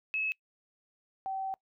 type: tone pair in turn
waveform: sine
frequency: 2585 / 769.4 Hz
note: E7 / G5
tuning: -34 / -33 cents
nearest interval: octave + major sixth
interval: 2099 cents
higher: first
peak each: -29 / -32 dBFS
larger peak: first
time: 0.14-0.32 / 1.26-1.54 s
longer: second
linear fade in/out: 0 ms
effects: noise-tail reverb RT60 0.1 s tail -24 dB re dry